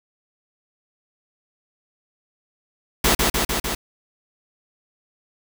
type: noise with echo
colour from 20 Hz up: pink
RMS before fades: -17 dBFS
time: 3.04-3.15 s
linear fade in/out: 5 ms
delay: 150 ms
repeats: 4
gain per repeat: -2 dB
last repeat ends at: 3.75 s
effects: none